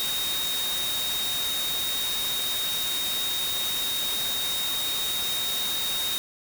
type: tone in noise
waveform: sine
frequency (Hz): 3729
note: A#7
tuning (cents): 0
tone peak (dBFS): -27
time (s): 0-6.18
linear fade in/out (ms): 0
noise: white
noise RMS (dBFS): -31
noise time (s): 0-6.18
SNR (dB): +1
effects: none